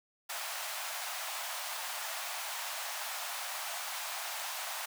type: high-pass noise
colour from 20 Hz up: pink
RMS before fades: -39 dBFS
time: 0.29-4.86 s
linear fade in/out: 10 ms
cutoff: 650 Hz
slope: 48 dB/octave
effects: none